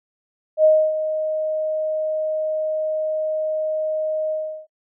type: tone with ADSR envelope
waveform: sine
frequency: 623 Hz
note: D#5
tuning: 2 cents sharp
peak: -9 dBFS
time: 0.57-4.67 s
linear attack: 73 ms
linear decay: 280 ms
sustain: -11 dB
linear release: 360 ms
effects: noise-tail reverb RT60 0.1 s tail -26 dB re dry